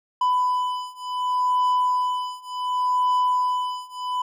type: beating tone pair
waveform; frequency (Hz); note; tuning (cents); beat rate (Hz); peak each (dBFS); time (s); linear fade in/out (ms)
triangle; 998 / 998.68; B5 / B5; +18 / +19; 0.68; -22 / -21; 0.21-4.22; 5
effects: none